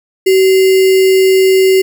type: tone with sample-and-hold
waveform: sine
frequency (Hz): 380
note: F#4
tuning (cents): +46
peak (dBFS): -5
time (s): 0.26-1.82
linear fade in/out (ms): 10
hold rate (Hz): 2450
effects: none